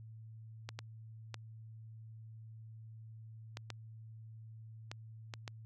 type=clicks; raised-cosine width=0.2 ms; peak=-25 dBFS; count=8; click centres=0.69 / 0.79 / 1.343 / 3.571 / 3.703 / 4.915 / 5.338 / 5.478 s; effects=added 111 Hz sine -49 dBFS peak until 5.65 s